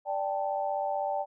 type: chord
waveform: sine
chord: D suspended fourth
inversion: none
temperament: equal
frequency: 587.3 / 784 / 880 Hz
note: D5 / G5 / A5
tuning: 0 / 0 / 0 cents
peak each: -32 / -31 / -35 dBFS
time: 0.05-1.26 s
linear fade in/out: 50 ms
effects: none